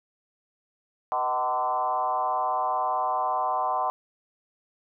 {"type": "tone with frequency modulation", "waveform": "sine", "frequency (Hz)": 891, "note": "A5", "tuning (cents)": 22, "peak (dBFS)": -23, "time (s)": [1.12, 3.9], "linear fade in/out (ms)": 0, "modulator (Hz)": 135, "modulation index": 1.8, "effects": []}